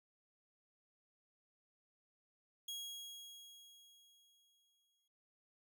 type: tone with exponential decay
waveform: sawtooth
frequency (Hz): 3300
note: G#7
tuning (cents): -12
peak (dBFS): -39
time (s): 2.68-5.08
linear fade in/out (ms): 5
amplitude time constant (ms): 520
effects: none